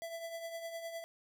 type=tone with tremolo; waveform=square; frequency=666 Hz; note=E5; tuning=18 cents sharp; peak=-39 dBFS; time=0.02-1.04 s; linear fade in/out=0 ms; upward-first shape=triangle; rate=9.8 Hz; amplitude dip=60%; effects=none